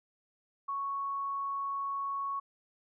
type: tone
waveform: sine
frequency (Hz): 1108.7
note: C#6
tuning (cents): 0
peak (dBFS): -32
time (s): 0.68-2.4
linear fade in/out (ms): 10
effects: none